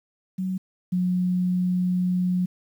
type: tone pair in turn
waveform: sine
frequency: 186.8 / 181.06 Hz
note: F#3 / F#3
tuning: +17 / -37 cents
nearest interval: minor second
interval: 54 cents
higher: first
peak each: -24 / -20 dBFS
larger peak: second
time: 0.38-0.58 / 0.92-2.46 s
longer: second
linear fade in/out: 10 ms
effects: 9-bit